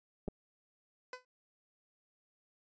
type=clicks; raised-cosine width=2 ms; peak=-26 dBFS; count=2; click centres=0.279 / 0.284 s
type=tone with exponential decay; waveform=15% pulse; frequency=504 Hz; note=B4; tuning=35 cents sharp; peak=-33 dBFS; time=1.13-1.25 s; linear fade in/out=2 ms; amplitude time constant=25 ms
effects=resampled to 16000 Hz